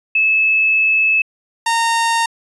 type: tone pair in turn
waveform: sine / sawtooth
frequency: 2604 / 920.7 Hz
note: E7 / A#5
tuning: -22 / -22 cents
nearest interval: octave + tritone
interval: 1800 cents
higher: first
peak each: -11 / -10 dBFS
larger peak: second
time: 0.15-1.22 / 1.66-2.26 s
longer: first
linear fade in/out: 5 ms
effects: resampled to 24000 Hz